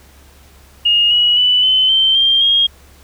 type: tone with pitch steps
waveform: sine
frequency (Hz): 2851 / 2914 / 2979 / 3045 / 3113 / 3182 / 3252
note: F7 / F#7 / F#7 / F#7 / G7 / G7 / G#7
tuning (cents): +35 / -27 / +11 / +49 / -13 / +25 / -37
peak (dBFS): -9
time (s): 0.85-2.67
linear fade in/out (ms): 10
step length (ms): 260
effects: added 69 Hz sine -44 dBFS peak until 3.03 s + pink hiss -47 dBFS RMS until 3.03 s